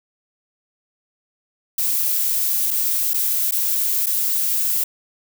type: noise with dropouts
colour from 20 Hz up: violet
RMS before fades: -20 dBFS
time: 1.78-4.84 s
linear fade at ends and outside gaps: 5 ms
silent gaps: 2.707-2.711 / 3.135-3.141 / 3.511-3.521 / 4.061-4.067 s
effects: none